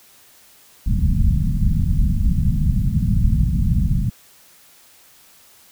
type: low-pass noise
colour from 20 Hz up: pink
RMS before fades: -17 dBFS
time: 0.86-4.1 s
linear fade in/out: 10 ms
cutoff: 210 Hz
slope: 48 dB/octave
effects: white hiss -50 dBFS RMS until 5.71 s